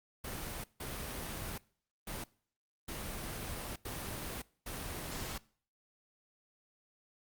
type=noise bursts at uneven times; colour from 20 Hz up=pink; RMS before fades=-41 dBFS; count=6; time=0.24-0.64 / 0.8-1.58 / 2.07-2.24 / 2.88-3.76 / 3.85-4.42 / 4.66-5.38 s; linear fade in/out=5 ms; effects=noise-tail reverb RT60 0.5 s tail -22 dB re dry + Opus 32 kbps